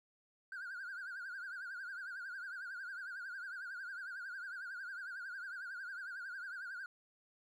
triangle tone with vibrato, 1503 Hz, F#6, 27 cents sharp, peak -40 dBFS, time 0.52-6.86 s, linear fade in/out 2 ms, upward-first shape triangle, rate 11 Hz, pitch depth 150 cents each way, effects tanh soft clip ceiling -38 dBFS

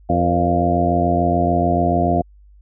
harmonic tone with a mistuned harmonic, 86.9 Hz, F2, 8 cents flat, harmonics 1 / 2 / 3 / 4 / 5 / 6 / 7 / 8, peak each -22 / -22 / -22 / -24 / -29 / -29 / -25 / -18 dBFS, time 0.09-2.22 s, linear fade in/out 10 ms, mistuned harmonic 5, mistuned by +90 cents, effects added 50 Hz sine -44 dBFS peak until 2.61 s

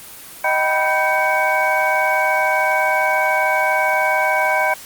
sine tone cluster, 623 / 771 / 982 / 1556 / 2244 Hz, D#5 / G5 / B5 / G6 / C#7, +2 / -29 / -10 / -13 / +21 cents, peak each -21 dBFS, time 0.44-4.74 s, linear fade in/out 5 ms, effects white hiss -37 dBFS RMS until 4.85 s + Opus 24 kbps

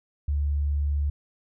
sine tone, 72.3 Hz, D2, 27 cents flat, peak -22 dBFS, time 0.28-1.1 s, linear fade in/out 5 ms, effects none

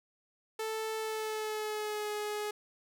sawtooth tone with pitch glide, 440 to 419.6 Hz, A4 to G#4, 0 to +18 cents, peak -30 dBFS, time 0.59-2.51 s, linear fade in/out 5 ms, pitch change -82 cents, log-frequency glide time 0.98-2.11 s, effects none

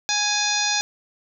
harmonic tone with a mistuned harmonic, 830.6 Hz, G#5, in tune, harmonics 1 / 2 / 3 / 4 / 5 / 6 / 7 / 8, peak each -28 / -28 / -28 / -28 / -28 / -28 / -28 / -28 dBFS, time 0.09-0.81 s, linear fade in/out 0 ms, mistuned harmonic 4, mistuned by +110 cents, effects none

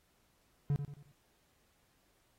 triangle tone with echo, 143.2 Hz, D3, 43 cents flat, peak -26 dBFS, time 0.7-0.76 s, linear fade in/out 0 ms, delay 89 ms, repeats 4, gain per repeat -8 dB, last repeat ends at 1.116 s, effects pink hiss -73 dBFS RMS until 2.38 s + AAC 48 kbps

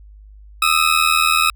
20% pulse ring-modulated tone, 1275 Hz, D#6, 42 cents sharp, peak -5 dBFS, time 0.62-1.5 s, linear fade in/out 2 ms, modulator 40.1 Hz, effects added 51 Hz sine -39 dBFS peak until 1.55 s

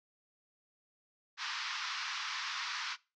pink band-pass noise, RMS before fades -39 dBFS, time 1.37-2.97 s, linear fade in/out 50 ms, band 1000 to 5700 Hz, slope 48 dB/octave, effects noise-tail reverb RT60 0.3 s tail -22 dB re dry

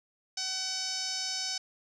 5% pulse tone with low-pass filter, 755 Hz, F#5, 35 cents sharp, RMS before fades -34 dBFS, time 0.37-1.58 s, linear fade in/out 5 ms, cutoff 5500 Hz, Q 5, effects none

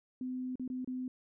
sine tone with dropouts, 254.7 Hz, C4, 46 cents flat, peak -35 dBFS, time 0.21-1.08 s, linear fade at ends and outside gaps 2 ms, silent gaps 0.556-0.596 / 0.678-0.7 / 0.846-0.875 s, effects none

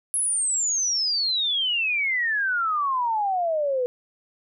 sine exponential sweep, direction down, 10830 to 485.4 Hz, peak -21 dBFS, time 0.14-3.86 s, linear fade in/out 0 ms, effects none

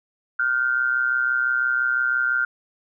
sine tone pair together, 1408.1 / 1534 Hz, F6 / G6, +14 / -38 cents, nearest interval minor second, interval 148 cents, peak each -20 / -24 dBFS, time 0.39-2.45 s, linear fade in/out 5 ms, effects none

